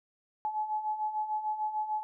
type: beating tone pair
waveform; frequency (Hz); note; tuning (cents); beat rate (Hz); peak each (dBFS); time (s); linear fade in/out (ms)
sine; 851 / 857.7; G#5 / A5; +42 / -44; 6.7; -37 / -31; 0.45-2.03; 0
effects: none